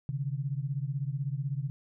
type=beating tone pair; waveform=sine; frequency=133 / 149 Hz; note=C3 / D3; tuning=+29 / +25 cents; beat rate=16 Hz; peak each=-32 / -34 dBFS; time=0.09-1.7 s; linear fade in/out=0 ms; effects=none